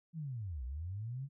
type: linear two-way sweep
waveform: sine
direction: down then up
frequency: 170 to 58.6 to 143.3 Hz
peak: -38 dBFS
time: 0.13-1.29 s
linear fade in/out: 50 ms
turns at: 0.64 s
effects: none